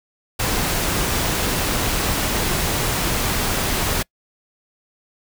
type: noise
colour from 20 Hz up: pink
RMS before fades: -21 dBFS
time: 0.39-4.03 s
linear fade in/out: 10 ms
effects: noise-tail reverb RT60 0.1 s tail -26 dB re dry